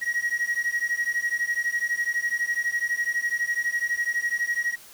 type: beating tone pair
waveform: triangle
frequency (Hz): 1895 / 1907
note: A#6 / A#6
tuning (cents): +28 / +39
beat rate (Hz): 12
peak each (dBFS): -25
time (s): 0.01-4.76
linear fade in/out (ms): 20
effects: white hiss -48 dBFS RMS until 4.93 s